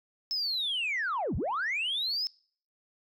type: linear two-way sweep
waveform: sine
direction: down then up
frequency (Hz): 5274 to 46 to 5274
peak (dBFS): -27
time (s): 0.31-2.27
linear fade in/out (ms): 0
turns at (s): 1.36
effects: noise-tail reverb RT60 0.5 s tail -25 dB re dry + tanh soft clip ceiling -25 dBFS